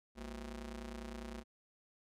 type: ring-modulated tone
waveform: sawtooth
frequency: 144.5 Hz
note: D3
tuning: 28 cents flat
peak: -37 dBFS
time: 0.15-1.44 s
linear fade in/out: 50 ms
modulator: 87.2 Hz
effects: low-pass 10000 Hz 12 dB/octave